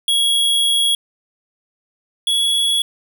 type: tone pair in turn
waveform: square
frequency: 3322 / 3363 Hz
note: G#7 / G#7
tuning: 0 / +21 cents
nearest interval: unison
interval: 21 cents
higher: second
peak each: -14 / -15 dBFS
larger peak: first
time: 0.08-0.95 / 2.27-2.82 s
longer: first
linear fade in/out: 2 ms
effects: none